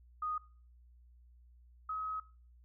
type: tone pair in turn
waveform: sine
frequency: 1240 / 1273.4 Hz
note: D#6 / D#6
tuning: -6 / +40 cents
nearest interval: unison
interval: 46 cents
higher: second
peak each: -34 / -35 dBFS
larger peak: first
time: 0.22-0.38 / 1.89-2.2 s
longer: second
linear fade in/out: 5 ms
effects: noise-tail reverb RT60 0.4 s tail -19 dB re dry + added 60 Hz sine -58 dBFS peak until 2.64 s